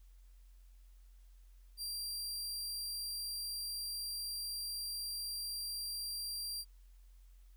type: tone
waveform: sawtooth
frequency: 4736 Hz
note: D8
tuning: 14 cents sharp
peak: -36 dBFS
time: 1.77-6.65 s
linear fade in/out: 50 ms
effects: added 44 Hz sine -56 dBFS peak until 7.56 s + white hiss -75 dBFS RMS until 7.56 s